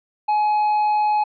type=tone; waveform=triangle; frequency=844 Hz; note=G#5; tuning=28 cents sharp; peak=-14 dBFS; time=0.28-1.24 s; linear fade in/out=10 ms; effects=resampled to 11025 Hz